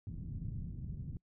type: low-pass noise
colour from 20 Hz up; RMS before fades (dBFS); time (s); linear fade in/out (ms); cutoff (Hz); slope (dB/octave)
white; -42; 0.07-1.17; 2; 170; 24
effects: noise-tail reverb RT60 0.1 s tail -26 dB re dry